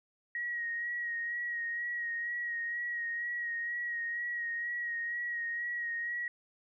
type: tone with vibrato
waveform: sine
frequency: 1893 Hz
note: A#6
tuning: 26 cents sharp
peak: -33 dBFS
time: 0.35-6.28 s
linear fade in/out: 2 ms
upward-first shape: sine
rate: 2.1 Hz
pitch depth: 28 cents each way
effects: none